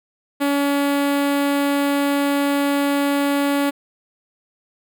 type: tone with notch filter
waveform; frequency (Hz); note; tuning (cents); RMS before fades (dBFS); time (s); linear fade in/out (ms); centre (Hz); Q
sawtooth; 283.1; C#4; +37; -19; 0.4-3.71; 20; 5800; 1.3
effects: none